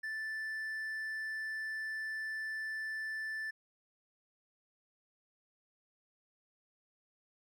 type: tone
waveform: triangle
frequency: 1760 Hz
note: A6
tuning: in tune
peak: -35 dBFS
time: 0.03-3.51 s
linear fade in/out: 10 ms
effects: none